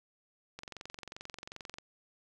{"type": "click train", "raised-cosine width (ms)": 0.2, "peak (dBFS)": -26, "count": 28, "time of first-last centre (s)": [0.59, 1.785], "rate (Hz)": 22.6, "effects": []}